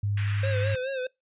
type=tone; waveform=sine; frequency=101.9 Hz; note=G#2; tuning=32 cents flat; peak=-24 dBFS; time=0.03-0.75 s; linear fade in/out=5 ms
type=band-pass noise; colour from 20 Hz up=pink; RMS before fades=-40 dBFS; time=0.17-0.76 s; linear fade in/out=5 ms; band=1500 to 2800 Hz; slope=24 dB/octave
type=tone with vibrato; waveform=square; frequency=525 Hz; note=C5; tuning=6 cents sharp; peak=-29 dBFS; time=0.43-1.07 s; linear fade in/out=5 ms; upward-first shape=sine; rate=4.7 Hz; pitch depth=74 cents each way
effects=noise-tail reverb RT60 0.2 s tail -24 dB re dry + resampled to 8000 Hz